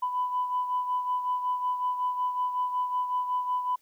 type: beating tone pair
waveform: sine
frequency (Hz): 996 / 1001.4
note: B5 / B5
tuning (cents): +14 / +24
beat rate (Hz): 5.4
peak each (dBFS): -26 / -34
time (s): 0.02-3.76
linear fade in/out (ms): 10
effects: tanh soft clip ceiling -19 dBFS + white hiss -67 dBFS RMS until 3.81 s